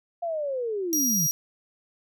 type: linear sweep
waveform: sine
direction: down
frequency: 699 to 141.9 Hz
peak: -26 dBFS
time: 0.22-1.27 s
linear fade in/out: 10 ms
type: tone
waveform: sawtooth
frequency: 5730 Hz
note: F8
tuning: 44 cents sharp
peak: -20 dBFS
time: 0.93-1.31 s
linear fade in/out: 0 ms
effects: none